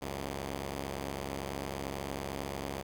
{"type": "tone pair together", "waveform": "5% pulse", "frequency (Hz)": [68.9, 93.12], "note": ["C#2", "F#2"], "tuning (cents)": [-10, 12], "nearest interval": "perfect fourth", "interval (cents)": 522, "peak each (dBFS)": [-26, -31], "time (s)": [0.01, 2.83], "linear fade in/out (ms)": 20, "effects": []}